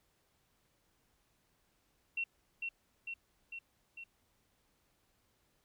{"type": "tone with echo", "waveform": "sine", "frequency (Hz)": 2723, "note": "F7", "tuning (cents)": -44, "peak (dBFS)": -33, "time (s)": [2.17, 2.24], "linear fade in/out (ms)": 5, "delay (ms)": 450, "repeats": 4, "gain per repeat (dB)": -3, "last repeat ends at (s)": 4.04, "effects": ["pink hiss -75 dBFS RMS until 5.64 s"]}